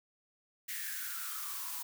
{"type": "noise with high-pass filter sweep", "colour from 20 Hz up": "blue", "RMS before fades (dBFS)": -40, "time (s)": [0.68, 1.83], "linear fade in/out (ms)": 10, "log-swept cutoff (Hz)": [1900, 930], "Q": 8.9, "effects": []}